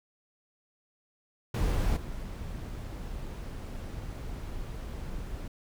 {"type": "noise with level steps", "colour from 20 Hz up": "brown", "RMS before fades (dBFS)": [-27, -38], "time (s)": [1.54, 5.48], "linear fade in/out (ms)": 5, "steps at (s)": 1.96, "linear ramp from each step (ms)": 10, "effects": []}